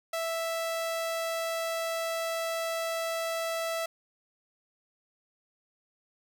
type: tone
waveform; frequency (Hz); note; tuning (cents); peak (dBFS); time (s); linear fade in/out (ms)
sawtooth; 659.3; E5; 0; -26; 0.13-3.86; 5
effects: none